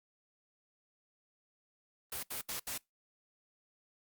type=noise bursts; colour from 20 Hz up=white; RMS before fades=-39 dBFS; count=4; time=2.12-2.779 s; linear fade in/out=5 ms; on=110 ms; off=73 ms; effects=noise-tail reverb RT60 0.2 s tail -25 dB re dry + Opus 32 kbps